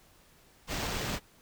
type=noise with sample-and-hold; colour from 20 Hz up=pink; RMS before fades=-34 dBFS; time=0.67-1.2 s; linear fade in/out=50 ms; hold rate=11025 Hz; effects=pink hiss -61 dBFS RMS until 1.41 s